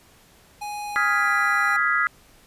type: tone with pitch glide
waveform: square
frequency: 830.6 to 807 Hz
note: G#5 to G#5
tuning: 0 to -50 cents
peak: -30 dBFS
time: 0.61-1.77 s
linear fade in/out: 10 ms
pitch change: -50 cents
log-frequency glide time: 0.85-1.29 s
type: chord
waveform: sine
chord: F half-diminished seventh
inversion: third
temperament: equal with one note detuned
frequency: 1256.1 / 1396.9 / 1661.2 / 1975.5 Hz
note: Eb6 / F6 / Ab6 / Cb7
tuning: +16 / 0 / 0 / 0 cents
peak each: -24 dBFS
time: 0.96-2.07 s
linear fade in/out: 0 ms
effects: pink hiss -54 dBFS RMS until 2.46 s + resampled to 32000 Hz